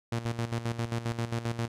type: tone with tremolo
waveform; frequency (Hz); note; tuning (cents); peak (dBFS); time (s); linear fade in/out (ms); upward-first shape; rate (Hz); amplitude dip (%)
sawtooth; 116.54; A#2; 0; -24; 0.12-1.68; 5; square; 7.5; 70
effects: low-pass 9000 Hz 12 dB/octave